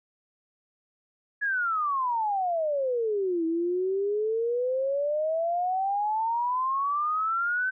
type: exponential two-way sweep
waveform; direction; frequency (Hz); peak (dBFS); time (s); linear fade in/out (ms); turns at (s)
sine; down then up; 1703 to 323 to 1540; -24; 1.41-7.71; 20; 3.45
effects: none